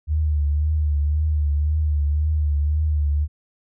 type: tone with vibrato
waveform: sine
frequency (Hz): 75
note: D2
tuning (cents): +37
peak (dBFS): -17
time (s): 0.07-3.28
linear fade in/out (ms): 50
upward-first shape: triangle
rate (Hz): 1.9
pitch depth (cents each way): 67
effects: none